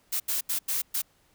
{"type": "noise bursts at uneven times", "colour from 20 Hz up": "blue", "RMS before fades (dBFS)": -28, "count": 5, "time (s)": [[0.12, 0.2], [0.28, 0.41], [0.49, 0.59], [0.68, 0.82], [0.94, 1.02]], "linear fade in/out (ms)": 10, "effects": ["pink hiss -65 dBFS RMS until 1.34 s"]}